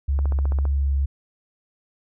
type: tone with vibrato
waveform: sine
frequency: 69.4 Hz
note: C#2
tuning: 3 cents sharp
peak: -18 dBFS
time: 0.08-1.06 s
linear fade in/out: 10 ms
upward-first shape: triangle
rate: 2 Hz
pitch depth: 11 cents each way
type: click train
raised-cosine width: 1 ms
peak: -20 dBFS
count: 8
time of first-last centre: 0.19-0.654 s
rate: 15.1 Hz
effects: none